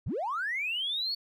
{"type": "linear sweep", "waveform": "triangle", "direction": "up", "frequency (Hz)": [58.27, 4480], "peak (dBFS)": -26, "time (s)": [0.06, 1.15], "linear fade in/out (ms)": 10, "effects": ["tanh soft clip ceiling -27 dBFS"]}